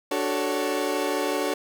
30% pulse chord, D major seventh, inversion none, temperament equal with one note detuned, 293.7 / 374.7 / 440 / 554.4 Hz, D4 / F#4 / A4 / C#5, 0 / +22 / 0 / 0 cents, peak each -27 dBFS, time 0.11-1.54 s, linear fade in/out 5 ms, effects none

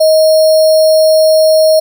sine tone with sample-and-hold, 630 Hz, D#5, 21 cents sharp, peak -4 dBFS, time 0-1.8 s, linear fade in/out 10 ms, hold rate 4900 Hz, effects none

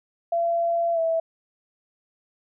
sine tone with pitch glide, 679 to 655.9 Hz, F5 to E5, -49 to -9 cents, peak -20 dBFS, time 0.32-1.2 s, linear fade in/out 5 ms, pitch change -60 cents, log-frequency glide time 0.93-0.99 s, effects none

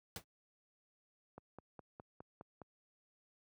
pink noise with exponential decay, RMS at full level -39 dBFS, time 0.16-0.24 s, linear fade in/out 1 ms, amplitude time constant 17 ms
click train, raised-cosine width 1 ms, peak -36 dBFS, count 7, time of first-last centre 1.38-2.617 s, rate 4.85 Hz
effects high-pass 80 Hz 12 dB/octave

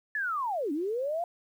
sine linear two-way sweep, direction down then up, 1760 to 274.1 to 712 Hz, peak -28 dBFS, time 0.15-1.24 s, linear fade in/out 2 ms, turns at 0.72 s, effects 10-bit

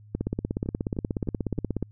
two click trains, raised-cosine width 3 ms, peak -22 / -14 dBFS, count 4 / 29, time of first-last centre 0.66-1.58 / 0.15-1.827 s, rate 3.26 / 16.7 Hz, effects added 105 Hz sine -48 dBFS peak until 1.91 s

